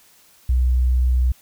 sine tone, 62.6 Hz, B1, 24 cents sharp, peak -14 dBFS, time 0.49-1.32 s, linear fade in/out 5 ms, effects white hiss -53 dBFS RMS until 1.41 s

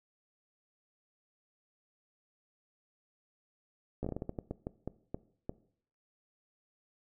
slowing click train, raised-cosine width 2 ms, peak -23 dBFS, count 14, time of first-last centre 4.03-5.494 s, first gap 15 ms, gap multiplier 1.3, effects noise-tail reverb RT60 0.6 s tail -19 dB re dry

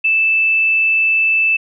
sine tone, 2637 Hz, E7, in tune, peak -11 dBFS, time 0.04-1.57 s, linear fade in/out 10 ms, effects none

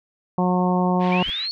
harmonic tone, 181.1 Hz, F#3, 37 cents flat, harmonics 1 / 2 / 3 / 4 / 5 / 6, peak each -19 / -26 / -28 / -26 / -26 / -30 dBFS, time 0.38-1.23 s, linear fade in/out 2 ms
pink band-pass noise, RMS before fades -37 dBFS, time 0.99-1.49 s, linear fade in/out 50 ms, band 1800 to 3200 Hz, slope 24 dB/octave
sine linear sweep, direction up, 2287 to 4435 Hz, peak -24 dBFS, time 1.12-1.51 s, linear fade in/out 0 ms
brown noise with exponential growth, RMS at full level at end -28 dBFS, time 1.19-1.3 s, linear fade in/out 2 ms, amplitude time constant 22 ms
effects none

